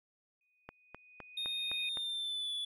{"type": "tone with exponential growth", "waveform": "sine", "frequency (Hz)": 2487, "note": "D#7", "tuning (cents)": -1, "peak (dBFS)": -36, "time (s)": [0.41, 1.89], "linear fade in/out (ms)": 2, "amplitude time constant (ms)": 320}
{"type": "click train", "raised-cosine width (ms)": 0.5, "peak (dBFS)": -29, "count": 6, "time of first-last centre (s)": [0.69, 1.972], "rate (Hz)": 3.9}
{"type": "tone with pitch glide", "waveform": "triangle", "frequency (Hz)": [3691, 3444], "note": ["A#7", "A7"], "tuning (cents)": [-18, -38], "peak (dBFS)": -34, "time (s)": [1.37, 2.65], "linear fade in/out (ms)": 5, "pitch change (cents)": -120, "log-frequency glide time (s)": [1.83, 2.53]}
{"effects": []}